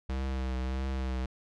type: tone with vibrato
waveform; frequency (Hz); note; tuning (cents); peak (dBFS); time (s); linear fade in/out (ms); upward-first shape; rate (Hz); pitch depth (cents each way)
square; 65.1; C2; -8; -31; 0.09-1.26; 5; triangle; 1.6; 40
effects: low-pass 5000 Hz 12 dB/octave